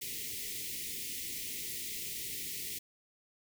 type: band-stop noise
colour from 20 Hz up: white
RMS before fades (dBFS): -40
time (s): 0.01-2.79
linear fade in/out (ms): 10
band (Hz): 470 to 1900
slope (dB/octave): 96
effects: none